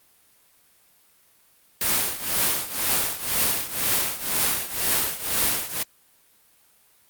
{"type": "noise with tremolo", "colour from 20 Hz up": "white", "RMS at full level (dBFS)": -20, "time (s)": [1.81, 5.83], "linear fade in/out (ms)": 2, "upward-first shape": "triangle", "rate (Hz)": 2, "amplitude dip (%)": 85, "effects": ["white hiss -59 dBFS RMS until 7.09 s", "Opus 32 kbps"]}